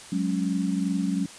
sine chord, F# suspended second, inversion none, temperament equal, 185 / 207.7 / 277.2 Hz, F#3 / G#3 / C#4, 0 / 0 / 0 cents, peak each -26 / -29 / -28 dBFS, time 0.12-1.26 s, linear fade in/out 5 ms, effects white hiss -44 dBFS RMS until 1.38 s + resampled to 22050 Hz

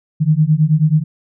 sine beating tone pair, 150 / 159.3 Hz, D3 / D#3, +37 / +41 cents, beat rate 9.3 Hz, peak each -13 dBFS, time 0.2-1.04 s, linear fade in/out 20 ms, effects none

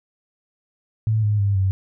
sine tone with pitch steps, 109.7 / 104.81 / 100.13 / 95.67 Hz, A2 / G#2 / G2 / G2, -5 / +16 / +37 / -42 cents, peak -16 dBFS, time 1.07-1.71 s, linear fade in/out 0 ms, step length 160 ms, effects none

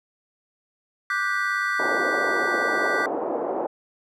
triangle chord, G major seventh, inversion second, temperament just, 1176 / 1470 / 1568 / 1960 Hz, D6 / F#6 / G6 / B6, +2 / -12 / 0 / -14 cents, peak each -26 dBFS, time 1.1-3.06 s, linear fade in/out 2 ms
pink band-pass noise, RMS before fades -27 dBFS, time 1.79-3.67 s, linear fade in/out 10 ms, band 340 to 840 Hz, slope 24 dB/octave
effects none

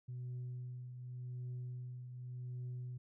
sine tone with tremolo, 124.6 Hz, B2, 16 cents sharp, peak -38 dBFS, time 0.08-2.98 s, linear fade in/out 10 ms, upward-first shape triangle, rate 0.87 Hz, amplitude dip 60%, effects tanh soft clip ceiling -39 dBFS

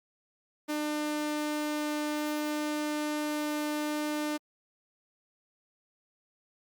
sawtooth tone, 300.1 Hz, D4, 38 cents sharp, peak -26 dBFS, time 0.68-4.38 s, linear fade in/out 20 ms, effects Opus 48 kbps

